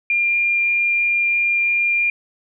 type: tone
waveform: sine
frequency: 2399 Hz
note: D7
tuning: 36 cents sharp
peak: -15 dBFS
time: 0.1-2.1 s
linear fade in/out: 2 ms
effects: none